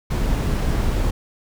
brown noise, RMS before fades -20 dBFS, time 0.1-1.11 s, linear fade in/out 10 ms, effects none

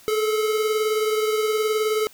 square beating tone pair, 430 / 449 Hz, A4 / A4, -40 / +35 cents, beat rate 19 Hz, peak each -21 / -30 dBFS, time 0.08-2.07 s, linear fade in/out 0 ms, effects white hiss -50 dBFS RMS until 2.13 s

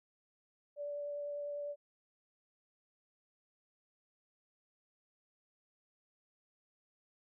sine tone with vibrato, 580 Hz, D5, 22 cents flat, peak -38 dBFS, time 0.76-1.76 s, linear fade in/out 50 ms, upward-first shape sine, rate 10 Hz, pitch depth 8 cents each way, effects none

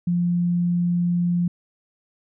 sine tone, 174.61 Hz, F3, in tune, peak -18 dBFS, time 0.07-1.48 s, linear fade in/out 5 ms, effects none

